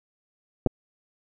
clicks, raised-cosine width 2 ms, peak -7 / -14 dBFS, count 2, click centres 0.663 / 0.671 s, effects none

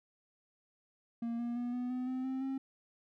triangle tone with pitch steps, 233.1 / 237.7 / 242.4 / 247.2 / 252.2 / 257.2 / 262.3 / 267.5 Hz, A#3 / A#3 / B3 / B3 / B3 / C4 / C4 / C4, 0 / +34 / -32 / +2 / +36 / -30 / +4 / +38 cents, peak -32 dBFS, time 1.22-2.58 s, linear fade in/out 5 ms, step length 170 ms, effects none

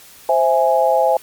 sine chord, C augmented, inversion none, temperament equal, 523.3 / 659.3 / 830.6 Hz, C5 / E5 / G#5, 0 / 0 / 0 cents, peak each -16 dBFS, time 0.29-1.17 s, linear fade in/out 2 ms, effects white hiss -43 dBFS RMS until 1.22 s + MP3 96 kbps

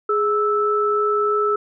sine tone pair together, 417.1 / 1314 Hz, G#4 / E6, +7 / -6 cents, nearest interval octave + minor sixth, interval 1987 cents, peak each -19 dBFS, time 0.09-1.56 s, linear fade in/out 5 ms, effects none

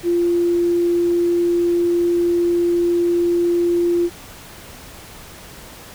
sine tone, 346.2 Hz, F4, 15 cents flat, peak -14 dBFS, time 0.03-4.1 s, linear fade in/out 50 ms, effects pink hiss -39 dBFS RMS until 5.94 s

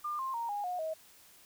sine tone with pitch steps, 1200 / 1056.8 / 930.7 / 819.6 / 721.8 / 635.7 Hz, D6 / C6 / A#5 / G#5 / F#5 / D#5, +37 / +17 / -3 / -23 / -43 / +37 cents, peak -33 dBFS, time 0.04-0.94 s, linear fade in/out 10 ms, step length 150 ms, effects white hiss -59 dBFS RMS until 1.45 s

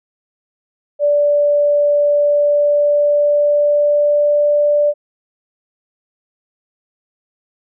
sine tone with pitch glide, 583 to 587.4 Hz, D5 to D5, -13 to 0 cents, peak -10 dBFS, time 0.99-4.94 s, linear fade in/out 50 ms, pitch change +13 cents, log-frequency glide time 2.07-4.43 s, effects none

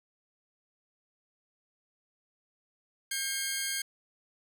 10% pulse tone pair together, 1600 / 2163 Hz, G6 / C#7, +35 / -43 cents, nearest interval perfect fourth, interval 522 cents, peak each -25 dBFS, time 3.11-3.82 s, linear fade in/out 5 ms, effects none

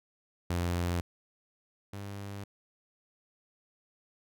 sawtooth tone pair in turn, 87.31 / 100.04 Hz, F2 / G2, 0 / +36 cents, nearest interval major second, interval 236 cents, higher second, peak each -25 / -35 dBFS, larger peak first, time 0.5-1.01 / 1.93-2.44 s, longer neither, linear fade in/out 5 ms, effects none

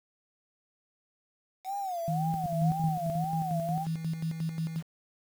sine tone with vibrato, 734 Hz, F#5, 14 cents flat, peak -31 dBFS, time 1.64-3.87 s, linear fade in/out 50 ms, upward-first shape sine, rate 1.9 Hz, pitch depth 160 cents each way
sine tone bursts, 160 Hz, D#3, 49 cents sharp, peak -28 dBFS, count 3, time 2.08-3.1 s, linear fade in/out 0 ms, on 260 ms, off 120 ms
sine tone with tremolo, 162.3 Hz, E3, 27 cents flat, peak -28 dBFS, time 2.26-4.83 s, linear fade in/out 50 ms, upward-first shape square, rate 5.6 Hz, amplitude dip 55%
effects 8-bit

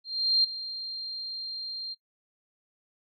sine tone with ADSR envelope, 4186 Hz, C8, in tune, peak -18 dBFS, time 0.04-1.95 s, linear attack 400 ms, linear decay 9 ms, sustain -15 dB, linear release 26 ms, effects noise-tail reverb RT60 0.1 s tail -20 dB re dry

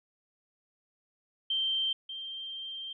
sine tone pair in turn, 3136 / 3158 Hz, G7 / G7, 0 / +12 cents, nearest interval unison, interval 12 cents, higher second, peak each -27 / -37 dBFS, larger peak first, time 1.5-1.93 / 2.09-2.93 s, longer second, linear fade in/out 5 ms, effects none

